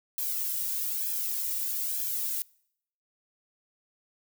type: noise with flanger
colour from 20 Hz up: violet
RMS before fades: -31 dBFS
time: 0.18-2.42 s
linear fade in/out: 0 ms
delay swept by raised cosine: 1.2 to 2.1 ms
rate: 1.1 Hz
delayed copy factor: +0.9
effects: noise-tail reverb RT60 0.7 s tail -25 dB re dry